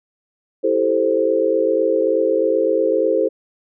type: chord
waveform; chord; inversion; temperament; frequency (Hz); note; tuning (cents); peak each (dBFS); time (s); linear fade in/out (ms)
sine; A minor seventh; second; equal; 329.6 / 392 / 440 / 523.3; E4 / G4 / A4 / C5; 0 / 0 / 0 / 0; -22 / -22 / -19 / -18; 0.63-3.29; 20
effects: none